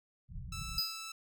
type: low-pass noise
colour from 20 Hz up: pink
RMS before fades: -43 dBFS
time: 0.28-0.81 s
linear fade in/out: 50 ms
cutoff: 180 Hz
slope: 96 dB/octave
type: tone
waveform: 10% pulse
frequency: 1318.5 Hz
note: E6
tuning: in tune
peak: -34 dBFS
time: 0.52-1.12 s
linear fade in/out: 5 ms
type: tone with exponential decay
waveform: square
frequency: 4979 Hz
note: D#8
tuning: in tune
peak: -28 dBFS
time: 0.78-1.1 s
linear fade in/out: 2 ms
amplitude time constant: 69 ms
effects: none